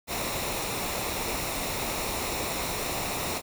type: noise with comb filter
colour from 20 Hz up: pink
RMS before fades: -31 dBFS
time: 0.07-3.42 s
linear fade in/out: 50 ms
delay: 0.63 ms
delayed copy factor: -0.5
effects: none